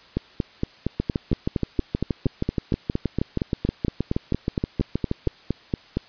two click trains, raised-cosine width 3 ms, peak -9 / -9 dBFS, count 26 / 28, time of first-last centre 0.17-5.97 / 1-5.272 s, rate 4.31 / 6.32 Hz, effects white hiss -50 dBFS RMS until 6.08 s + resampled to 11025 Hz

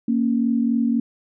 sine tone pair together, 232.2 / 276 Hz, A#3 / C#4, -7 / -7 cents, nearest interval minor third, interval 300 cents, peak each -18 / -23 dBFS, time 0.08-1 s, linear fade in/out 5 ms, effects none

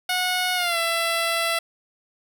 10% pulse tone with pitch glide, 730 to 669.4 Hz, F#5 to E5, -24 to +26 cents, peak -13 dBFS, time 0.09-1.59 s, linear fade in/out 5 ms, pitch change -150 cents, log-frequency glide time 0.55-0.78 s, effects none

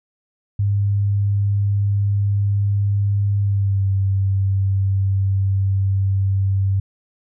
sine tone with pitch glide, 100.9 to 97.24 Hz, G#2 to G2, -49 to -13 cents, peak -15 dBFS, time 0.59-6.8 s, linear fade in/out 5 ms, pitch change -64 cents, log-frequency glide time 3.41-3.87 s, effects none

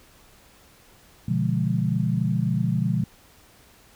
sine chord, B diminished seventh, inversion none, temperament equal, 123.47 / 146.83 / 174.61 / 207.7 Hz, B2 / D3 / F3 / Ab3, 0 / 0 / 0 / 0 cents, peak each -25 / -27 / -25 / -28 dBFS, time 1.28-3.04 s, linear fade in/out 5 ms, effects pink hiss -54 dBFS RMS until 3.95 s

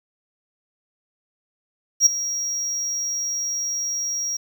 triangle tone with ADSR envelope, 5650 Hz, F8, 19 cents sharp, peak -7 dBFS, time 2-4.37 s, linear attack 62 ms, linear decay 9 ms, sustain -15 dB, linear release 7 ms, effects 8-bit

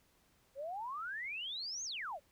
sine exponential two-way sweep, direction up then down, 523.3 to 6645 to 523.3 Hz, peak -39 dBFS, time 0.55-2.2 s, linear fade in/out 50 ms, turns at 1.84 s, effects pink hiss -71 dBFS RMS until 2.31 s

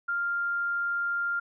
sine tone, 1396.9 Hz, F6, in tune, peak -26 dBFS, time 0.08-1.4 s, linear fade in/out 10 ms, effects none

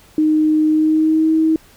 sine tone with pitch glide, 309.2 to 318.4 Hz, D#4 to D#4, -11 to +40 cents, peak -11 dBFS, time 0.18-1.56 s, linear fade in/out 2 ms, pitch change +51 cents, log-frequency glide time 0.67-1.33 s, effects pink hiss -48 dBFS RMS until 1.76 s

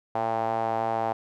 sawtooth tone with band-pass filter, 112.9 Hz, A2, 45 cents sharp, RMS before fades -27 dBFS, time 0.15-1.13 s, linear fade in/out 5 ms, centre 770 Hz, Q 4.5, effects none

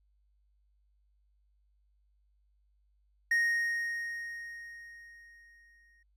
triangle tone with exponential decay, 1864.7 Hz, A#6, in tune, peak -22 dBFS, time 3.31-6.03 s, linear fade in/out 5 ms, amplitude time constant 590 ms, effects added 50 Hz sine -67 dBFS peak until 6.16 s

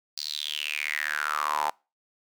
sawtooth tone with high-pass filter sweep, 75.1 Hz, D2, 39 cents sharp, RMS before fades -30 dBFS, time 0.17-1.7 s, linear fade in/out 5 ms, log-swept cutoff 4700 to 850 Hz, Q 7.7, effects noise-tail reverb RT60 0.3 s tail -26 dB re dry

